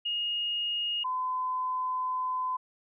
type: tone pair in turn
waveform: sine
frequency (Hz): 2860 / 1017.9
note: F7 / C6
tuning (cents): +41 / -48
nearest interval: octave + tritone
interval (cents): 1789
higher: first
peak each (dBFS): -28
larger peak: neither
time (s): 0.05-1.04 / 1.04-2.57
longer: second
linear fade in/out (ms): 10
effects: none